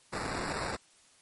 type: noise with sample-and-hold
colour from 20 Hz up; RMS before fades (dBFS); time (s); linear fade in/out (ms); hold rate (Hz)
blue; -35; 0.12-0.77; 20; 3150
effects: white hiss -62 dBFS RMS until 1.21 s + MP3 48 kbps